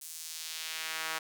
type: tone with high-pass filter sweep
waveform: sawtooth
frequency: 160 Hz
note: D#3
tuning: 49 cents sharp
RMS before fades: -39 dBFS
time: 0.01-1.19 s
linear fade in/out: 10 ms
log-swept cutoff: 8700 to 1200 Hz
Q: 0.95
effects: none